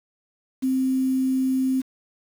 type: tone with quantisation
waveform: sine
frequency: 261.6 Hz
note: C4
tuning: in tune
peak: -19 dBFS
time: 0.62-1.82 s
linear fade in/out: 20 ms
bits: 7
effects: none